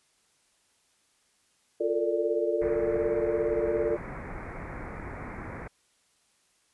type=chord; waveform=sine; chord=Bb major seventh; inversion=second; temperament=equal with one note detuned; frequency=349.2 / 440 / 457.4 / 587.3 Hz; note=F4 / A4 / Bb4 / D5; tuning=0 / 0 / -33 / 0 cents; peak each=-30 dBFS; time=1.8-3.97 s; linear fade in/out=10 ms
type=low-pass noise; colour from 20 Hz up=pink; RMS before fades=-39 dBFS; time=2.61-5.68 s; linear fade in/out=10 ms; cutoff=2300 Hz; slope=96 dB/octave
effects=white hiss -68 dBFS RMS until 6.73 s + resampled to 24000 Hz